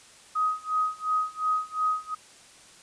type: tone with tremolo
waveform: sine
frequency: 1257 Hz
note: D#6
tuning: 17 cents sharp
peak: -21 dBFS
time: 0.35-2.15 s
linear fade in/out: 10 ms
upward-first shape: sine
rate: 2.8 Hz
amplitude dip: 95%
effects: white hiss -52 dBFS RMS until 2.82 s + resampled to 22050 Hz